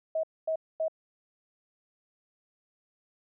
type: tone bursts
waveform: sine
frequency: 639 Hz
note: D#5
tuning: 46 cents sharp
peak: -26 dBFS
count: 3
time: 0.15-0.882 s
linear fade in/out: 5 ms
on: 84 ms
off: 240 ms
effects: none